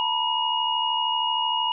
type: tone cluster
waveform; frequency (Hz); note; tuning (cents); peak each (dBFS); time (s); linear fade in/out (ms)
sine; 902 / 975 / 2875; A5 / B5 / F7; +43 / -23 / +50; -27 / -26 / -25; 0-1.72; 0
effects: none